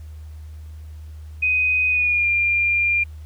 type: tone with pitch glide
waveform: sine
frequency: 2502 to 2400 Hz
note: D#7 to D7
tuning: +9 to +37 cents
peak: -16 dBFS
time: 1.42-3.04 s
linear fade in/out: 10 ms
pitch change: -72 cents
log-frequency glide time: 1.89-2.27 s
effects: added 77 Hz sine -34 dBFS peak until 3.25 s + pink hiss -57 dBFS RMS until 3.25 s